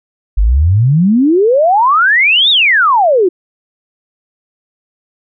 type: exponential two-way sweep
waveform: sine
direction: up then down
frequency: 45.89 to 3824 to 340.3 Hz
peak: -6 dBFS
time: 0.37-3.29 s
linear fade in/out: 10 ms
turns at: 2.5 s
effects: none